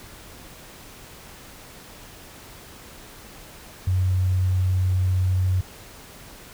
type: tone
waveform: sine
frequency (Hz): 92.5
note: F#2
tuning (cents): 0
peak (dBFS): -18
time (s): 3.87-5.61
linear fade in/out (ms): 5
effects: pink hiss -44 dBFS RMS until 6.53 s